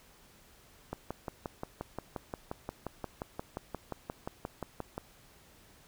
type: click train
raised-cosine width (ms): 1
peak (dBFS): -22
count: 24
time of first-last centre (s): 0.93-4.979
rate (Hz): 5.68
effects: pink hiss -60 dBFS RMS until 5.87 s